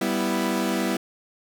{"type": "chord", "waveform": "sawtooth", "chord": "E minor", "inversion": "first", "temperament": "equal", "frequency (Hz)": [196, 246.9, 329.6], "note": ["G3", "B3", "E4"], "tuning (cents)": [0, 0, 0], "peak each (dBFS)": -23, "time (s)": [0.01, 0.97], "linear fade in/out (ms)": 5, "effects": []}